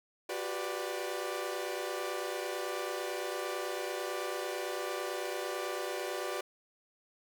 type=chord; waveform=sawtooth; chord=G major seventh; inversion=third; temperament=equal with one note detuned; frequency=363 / 392 / 493.9 / 587.3 Hz; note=F#4 / G4 / B4 / D5; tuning=-33 / 0 / 0 / 0 cents; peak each=-36 / -37 / -37 / -36 dBFS; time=0.29-6.41 s; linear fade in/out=5 ms; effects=none